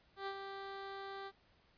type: tone with ADSR envelope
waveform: 15% pulse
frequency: 392 Hz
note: G4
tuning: in tune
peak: -32 dBFS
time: 0.16-1.32 s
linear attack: 110 ms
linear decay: 66 ms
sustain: -6 dB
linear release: 50 ms
effects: pink hiss -70 dBFS RMS until 1.77 s + resampled to 11025 Hz